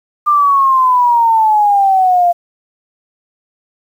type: exponential sweep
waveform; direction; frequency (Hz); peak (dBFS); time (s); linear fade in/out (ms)
sine; down; 1200 to 690; -7; 0.26-2.33; 20
effects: 7-bit